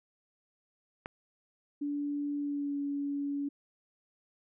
click, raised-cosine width 0.5 ms, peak -23 dBFS, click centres 1.059 s
sine tone with pitch glide, 288.8 to 283.8 Hz, D4 to C#4, -29 to +41 cents, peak -31 dBFS, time 1.81-3.49 s, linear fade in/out 10 ms, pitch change -30 cents, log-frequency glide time 2.38-2.78 s
effects none

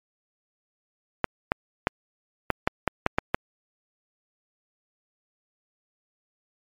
clicks, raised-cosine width 0.5 ms, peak -5 dBFS, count 9, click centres 1.243 / 1.519 / 1.871 / 2.503 / 2.675 / 2.877 / 3.064 / 3.185 / 3.345 s, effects MP3 96 kbps

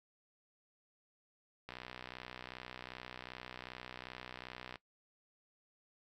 click train, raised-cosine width 0.3 ms, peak -29 dBFS, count 193, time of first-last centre 1.69-4.757 s, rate 62.6 Hz, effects noise-tail reverb RT60 0.1 s tail -19 dB re dry

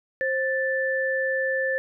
sine tone pair together, 528.3 / 1760 Hz, C5 / A6, +17 / 0 cents, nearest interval octave + major sixth, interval 2083 cents, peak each -25 dBFS, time 0.21-1.78 s, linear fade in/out 0 ms, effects none

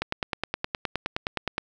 click train, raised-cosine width 0.3 ms, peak -10 dBFS, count 16, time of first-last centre 0.02-1.581 s, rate 9.61 Hz, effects none

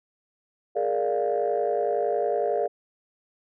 sine chord, Bb dominant seventh, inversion third, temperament equal, 415.3 / 466.2 / 587.3 / 698.5 Hz, Ab4 / Bb4 / D5 / F5, 0 / 0 / 0 / 0 cents, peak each -27 dBFS, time 0.75-2.68 s, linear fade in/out 20 ms, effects tanh soft clip ceiling -15 dBFS

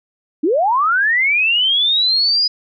sine linear sweep, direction up, 272.2 to 4978 Hz, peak -12 dBFS, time 0.43-2.48 s, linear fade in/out 10 ms, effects none

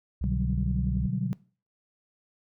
sine tone with pitch glide, 64.6 to 65.2 Hz, C2 to C2, -21 to -5 cents, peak -28 dBFS, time 0.21-1.07 s, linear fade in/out 5 ms, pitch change +16 cents, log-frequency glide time 0.74-0.8 s
sine chord, G major seventh, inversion first, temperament equal, 123.47 / 146.83 / 185 / 196 Hz, B2 / D3 / F#3 / G3, 0 / 0 / 0 / 0 cents, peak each -31 / -32 / -29 / -35 dBFS, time 0.24-1.33 s, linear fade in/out 0 ms
effects noise-tail reverb RT60 0.4 s tail -22 dB re dry + tanh soft clip ceiling -14 dBFS

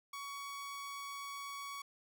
sawtooth tone, 1123 Hz, C#6, 22 cents sharp, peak -39 dBFS, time 0.13-1.82 s, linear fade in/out 5 ms, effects none

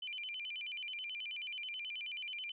sine tone with vibrato, 2689 Hz, E7, 34 cents sharp, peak -40 dBFS, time 0.02-2.52 s, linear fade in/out 5 ms, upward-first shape square, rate 9.3 Hz, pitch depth 210 cents each way, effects none

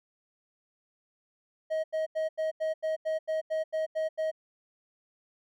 triangle tone bursts, 632 Hz, D#5, 27 cents sharp, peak -25 dBFS, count 12, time 1.7-4.315 s, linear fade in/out 20 ms, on 140 ms, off 85 ms, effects none

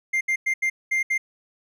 triangle tone bursts at uneven times, 2103 Hz, C7, 8 cents sharp, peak -18 dBFS, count 6, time 0.13-0.21 / 0.28-0.36 / 0.46-0.54 / 0.62-0.7 / 0.91-1.03 / 1.1-1.18 s, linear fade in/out 10 ms, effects none

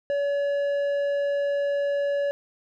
square tone with low-pass filter, 568 Hz, C#5, 42 cents sharp, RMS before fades -25 dBFS, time 0.1-2.31 s, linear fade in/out 0 ms, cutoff 1600 Hz, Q 0.51, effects none

